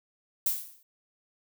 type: noise with exponential decay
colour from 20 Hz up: violet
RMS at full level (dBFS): -24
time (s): 0.46-0.83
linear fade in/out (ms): 2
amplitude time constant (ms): 79
effects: none